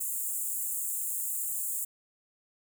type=high-pass noise; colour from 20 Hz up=pink; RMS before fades=-33 dBFS; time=0-1.85 s; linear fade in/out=10 ms; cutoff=7100 Hz; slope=96 dB/octave; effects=none